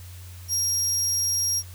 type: tone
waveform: 30% pulse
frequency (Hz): 5620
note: F8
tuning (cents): +10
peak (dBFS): -18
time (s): 0.48-1.63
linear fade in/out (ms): 50
effects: added 90 Hz sine -39 dBFS peak until 1.74 s + white hiss -49 dBFS RMS until 1.74 s